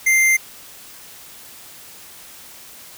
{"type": "tone", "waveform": "square", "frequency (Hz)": 2092, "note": "C7", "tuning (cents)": -1, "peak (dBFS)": -13, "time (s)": [0.06, 0.37], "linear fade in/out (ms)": 10, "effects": ["white hiss -41 dBFS RMS until 2.97 s"]}